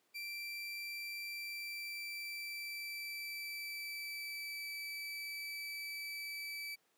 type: tone with pitch glide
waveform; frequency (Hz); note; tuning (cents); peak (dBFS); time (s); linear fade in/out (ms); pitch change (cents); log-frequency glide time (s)
30% pulse; 2349 to 2309; D7 to D7; 0 to -30; -39; 0.14-6.76; 20; -30; 1.29-4.69
effects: pink hiss -75 dBFS RMS until 6.97 s + high-pass 300 Hz 12 dB/octave